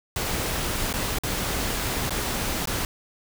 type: noise with dropouts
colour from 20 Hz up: pink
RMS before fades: -27 dBFS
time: 0.16-2.85 s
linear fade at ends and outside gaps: 1 ms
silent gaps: 0.928-0.938 / 1.186-1.235 / 2.095-2.106 / 2.656-2.673 s
effects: none